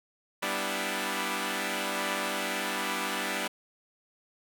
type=chord; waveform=5% pulse; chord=E minor seventh; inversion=first; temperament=equal; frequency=196 / 246.9 / 293.7 / 329.6 Hz; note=G3 / B3 / D4 / E4; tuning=0 / 0 / 0 / 0 cents; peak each=-23 / -24 / -24 / -25 dBFS; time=0.42-3.48 s; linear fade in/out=10 ms; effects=none